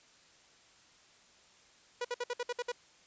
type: tone bursts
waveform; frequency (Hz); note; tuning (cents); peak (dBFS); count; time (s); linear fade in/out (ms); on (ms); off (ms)
sawtooth; 486.7; B4; -25; -29; 8; 2.01-2.719; 5; 37; 59
effects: white hiss -62 dBFS RMS until 3.06 s + resampled to 16000 Hz